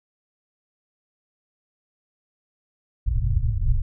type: low-pass noise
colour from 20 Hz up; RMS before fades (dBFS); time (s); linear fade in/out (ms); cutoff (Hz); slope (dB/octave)
pink; -21; 3.06-3.82; 10; 130; 96
effects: none